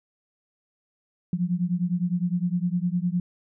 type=beating tone pair; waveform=sine; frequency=172.8 / 182.6 Hz; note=F3 / F#3; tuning=-18 / -23 cents; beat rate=9.8 Hz; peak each=-25 / -26 dBFS; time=1.33-3.2 s; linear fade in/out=2 ms; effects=none